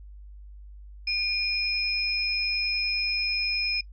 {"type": "tone pair together", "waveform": "sine", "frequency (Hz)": [2421, 5130], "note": ["D#7", "E8"], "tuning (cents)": [-48, -48], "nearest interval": "octave + minor second", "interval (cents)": 1300, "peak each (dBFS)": -27, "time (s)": [1.07, 3.81], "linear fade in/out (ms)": 5, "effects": ["noise-tail reverb RT60 0.1 s tail -24 dB re dry", "added 50 Hz sine -42 dBFS peak until 3.92 s"]}